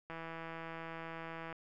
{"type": "click train", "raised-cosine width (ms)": 0.5, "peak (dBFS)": -30, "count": 235, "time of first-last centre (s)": [0.1, 1.527], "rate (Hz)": 164, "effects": []}